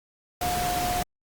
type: tone in noise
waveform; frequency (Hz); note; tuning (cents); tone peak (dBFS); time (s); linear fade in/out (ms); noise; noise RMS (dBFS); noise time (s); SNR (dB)
sine; 715; F5; +41; -26; 0.41-1.03; 5; pink; -30; 0.41-1.03; +1
effects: Opus 48 kbps